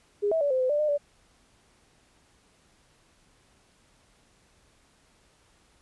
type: tone with pitch steps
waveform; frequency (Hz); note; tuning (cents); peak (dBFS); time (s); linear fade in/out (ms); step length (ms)
sine; 410 / 648 / 574 / 517 / 511 / 589 / 605 / 579; G#4 / E5 / D5 / C5 / C5 / D5 / D#5 / D5; -22 / -30 / -40 / -21 / -41 / +5 / -49 / -25; -22; 0.22-0.98; 20; 95
effects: pink hiss -63 dBFS RMS until 5.81 s + resampled to 24000 Hz